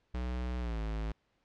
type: tone with pitch glide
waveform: square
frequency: 61.74 to 54.06 Hz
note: B1 to A1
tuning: 0 to -30 cents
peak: -34 dBFS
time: 0.14-1.12 s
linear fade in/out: 5 ms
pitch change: -230 cents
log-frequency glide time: 0.59-0.8 s
effects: pink hiss -75 dBFS RMS until 1.44 s + low-pass 4000 Hz 12 dB/octave